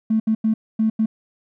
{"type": "tone bursts at uneven times", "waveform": "triangle", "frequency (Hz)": 220, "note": "A3", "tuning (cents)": 0, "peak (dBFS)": -11, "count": 5, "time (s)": [[0.1, 0.2], [0.27, 0.35], [0.44, 0.54], [0.79, 0.9], [0.99, 1.06]], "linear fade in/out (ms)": 10, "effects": ["tanh soft clip ceiling -13 dBFS"]}